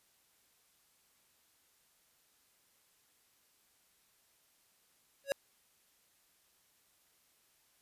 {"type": "tone with exponential growth", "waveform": "square", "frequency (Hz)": 554.4, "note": "C#5", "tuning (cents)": 0, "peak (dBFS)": -26, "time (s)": [5.24, 5.32], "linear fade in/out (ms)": 0, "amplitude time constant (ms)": 16, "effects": ["white hiss -71 dBFS RMS until 7.81 s", "resampled to 32000 Hz"]}